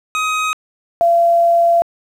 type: tone pair in turn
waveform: 25% pulse / sine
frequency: 1259 / 682.1 Hz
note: D#6 / F5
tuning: +20 / -41 cents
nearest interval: major seventh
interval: 1061 cents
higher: first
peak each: -12 / -9 dBFS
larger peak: second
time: 0.15-0.53 / 1.01-1.82 s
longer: second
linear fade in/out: 0 ms
effects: low-pass 8000 Hz 12 dB/octave + 7-bit